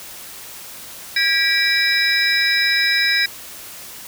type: tone cluster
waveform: sine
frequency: 1628 / 1944 / 2340 / 3903 / 5080 Hz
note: G#6 / B6 / D7 / B7 / D#8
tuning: -35 / -28 / -7 / -21 / +35 cents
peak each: -21 dBFS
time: 1.16-3.26 s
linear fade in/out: 5 ms
effects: white hiss -36 dBFS RMS until 4.07 s